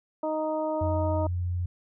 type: harmonic tone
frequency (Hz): 311.1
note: D#4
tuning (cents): 0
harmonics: 1 / 2 / 3 / 4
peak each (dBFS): -32 / -28 / -33 / -42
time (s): 0.23-1.27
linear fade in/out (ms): 5
type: tone with vibrato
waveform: sine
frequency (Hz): 88.6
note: F2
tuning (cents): +25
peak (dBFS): -26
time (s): 0.81-1.66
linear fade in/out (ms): 5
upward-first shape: sine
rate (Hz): 19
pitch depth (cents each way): 8
effects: none